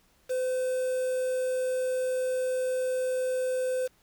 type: tone with quantisation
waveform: triangle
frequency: 511 Hz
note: C5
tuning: 41 cents flat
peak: -24 dBFS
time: 0.29-3.88 s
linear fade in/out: 20 ms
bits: 7
effects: pink hiss -65 dBFS RMS until 4.02 s